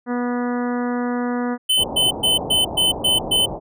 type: harmonic tone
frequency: 244 Hz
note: B3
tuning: 21 cents flat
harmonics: 1 / 2 / 3 / 4 / 5 / 6 / 7 / 8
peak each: -21 / -27 / -31 / -33 / -34 / -36 / -38 / -41 dBFS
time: 0.06-1.58 s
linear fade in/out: 50 ms
type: tone bursts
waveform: square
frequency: 3042 Hz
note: F#7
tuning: 47 cents sharp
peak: -15 dBFS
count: 7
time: 1.69-3.46 s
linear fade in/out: 10 ms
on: 150 ms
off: 120 ms
type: low-pass noise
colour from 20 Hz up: white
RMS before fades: -28 dBFS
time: 1.76-3.6 s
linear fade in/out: 50 ms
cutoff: 880 Hz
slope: 48 dB/octave
effects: none